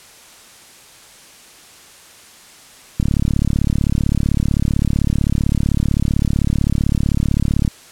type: click train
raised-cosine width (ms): 5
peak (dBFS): -4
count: 168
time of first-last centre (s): 3-7.678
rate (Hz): 35.7
effects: white hiss -43 dBFS RMS until 7.91 s + low-pass 10000 Hz 12 dB/octave